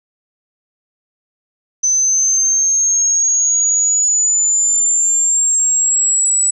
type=exponential sweep; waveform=sine; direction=up; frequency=6100 to 7902 Hz; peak=-11 dBFS; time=1.83-6.51 s; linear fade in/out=10 ms; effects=none